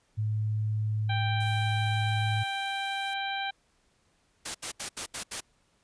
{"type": "tone", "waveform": "sine", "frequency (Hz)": 107.5, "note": "A2", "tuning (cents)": -40, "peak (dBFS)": -26, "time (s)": [0.17, 2.44], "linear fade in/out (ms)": 20}
{"type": "harmonic tone", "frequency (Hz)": 786, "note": "G5", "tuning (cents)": 4, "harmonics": [1, 2, 3, 4, 5], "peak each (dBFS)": [-33, -36, -38, -39, -40], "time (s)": [1.09, 3.51], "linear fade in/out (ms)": 10}
{"type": "noise", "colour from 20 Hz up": "violet", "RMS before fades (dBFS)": -44, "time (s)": [1.4, 3.14], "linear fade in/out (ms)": 5}
{"type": "noise bursts", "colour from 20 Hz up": "white", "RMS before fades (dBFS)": -34, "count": 6, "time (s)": [4.45, 5.407], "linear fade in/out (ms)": 10, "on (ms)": 97, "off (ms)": 75}
{"effects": ["pink hiss -69 dBFS RMS until 5.83 s", "resampled to 22050 Hz"]}